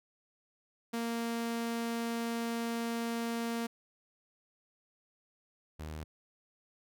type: tone pair in turn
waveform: sawtooth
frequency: 232.1 / 77.64 Hz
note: A#3 / D#2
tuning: -7 / -3 cents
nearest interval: octave + perfect fifth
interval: 1896 cents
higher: first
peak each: -29 / -36 dBFS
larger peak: first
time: 0.93-3.67 / 5.79-6.04 s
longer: first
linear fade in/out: 10 ms
effects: none